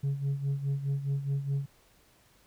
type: tone with tremolo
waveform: sine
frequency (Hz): 139.2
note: C#3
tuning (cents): +8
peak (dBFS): -23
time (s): 0.03-1.66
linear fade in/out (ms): 10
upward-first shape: sine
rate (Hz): 4.8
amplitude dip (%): 75
effects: tanh soft clip ceiling -25 dBFS + pink hiss -63 dBFS RMS until 2.46 s